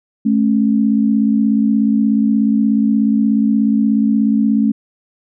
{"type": "tone pair together", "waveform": "sine", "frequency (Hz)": [216.1, 272.8], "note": ["A3", "C#4"], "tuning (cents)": [-31, -28], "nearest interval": "major third", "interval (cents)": 403, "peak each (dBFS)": [-12, -16], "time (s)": [0.25, 4.72], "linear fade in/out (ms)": 10, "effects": []}